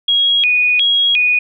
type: tone with vibrato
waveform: sine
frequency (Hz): 2855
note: F7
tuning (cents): +37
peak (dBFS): -10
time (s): 0.08-1.39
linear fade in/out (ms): 5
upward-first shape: square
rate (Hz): 1.4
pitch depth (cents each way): 250
effects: none